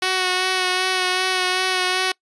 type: tone with vibrato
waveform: 5% pulse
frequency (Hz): 370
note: F#4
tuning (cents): 0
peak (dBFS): -7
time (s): 0.02-2.12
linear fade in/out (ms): 5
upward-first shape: sine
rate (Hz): 2.6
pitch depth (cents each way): 20
effects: noise-tail reverb RT60 0.1 s tail -24 dB re dry + resampled to 22050 Hz